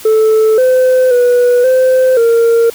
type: tone with pitch steps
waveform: sine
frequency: 437.6 / 512 / 489.4 / 516 / 462.8 Hz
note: A4 / C5 / B4 / C5 / A#4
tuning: -9 / -38 / -16 / -24 / -13 cents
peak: -3 dBFS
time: 0.05-2.7 s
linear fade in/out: 5 ms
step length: 530 ms
effects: tanh soft clip ceiling -5 dBFS + white hiss -32 dBFS RMS until 2.74 s